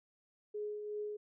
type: tone with tremolo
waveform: sine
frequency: 419.2 Hz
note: G#4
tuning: 16 cents sharp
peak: -36 dBFS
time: 0.54-1.17 s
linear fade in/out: 10 ms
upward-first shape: triangle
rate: 2.7 Hz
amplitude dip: 45%
effects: none